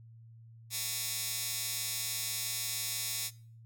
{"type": "tone with high-pass filter", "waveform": "15% pulse", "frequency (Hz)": 226.1, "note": "A3", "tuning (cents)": 47, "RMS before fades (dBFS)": -36, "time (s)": [0.7, 3.31], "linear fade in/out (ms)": 50, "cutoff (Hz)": 5200, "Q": 0.74, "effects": ["noise-tail reverb RT60 0.5 s tail -21 dB re dry", "added 114 Hz sine -51 dBFS peak until 3.65 s"]}